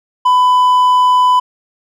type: tone with hard clipping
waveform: sine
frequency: 1000 Hz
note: B5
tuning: 21 cents sharp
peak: -8 dBFS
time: 0.25-1.4 s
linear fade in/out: 10 ms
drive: 3 dB
effects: none